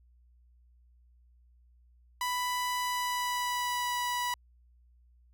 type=tone with pitch glide; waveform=sawtooth; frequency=991 to 979.6 Hz; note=B5 to B5; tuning=+6 to -14 cents; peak=-26 dBFS; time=2.21-4.34 s; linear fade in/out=2 ms; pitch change=-20 cents; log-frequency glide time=2.76-3.97 s; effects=added 60 Hz sine -59 dBFS peak until 5.33 s